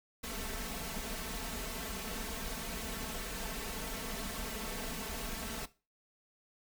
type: noise with comb filter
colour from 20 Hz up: pink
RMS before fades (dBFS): -40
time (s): 0.23-5.66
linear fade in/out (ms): 10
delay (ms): 4.5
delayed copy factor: +0.9
effects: noise-tail reverb RT60 0.3 s tail -17 dB re dry